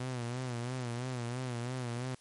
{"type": "tone with vibrato", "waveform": "sawtooth", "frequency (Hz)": 123.47, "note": "B2", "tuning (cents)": 0, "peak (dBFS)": -31, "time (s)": [0, 2.15], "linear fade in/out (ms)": 5, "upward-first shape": "sine", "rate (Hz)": 3, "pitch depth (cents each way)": 82, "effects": ["white hiss -63 dBFS RMS until 2.2 s", "MP3 48 kbps"]}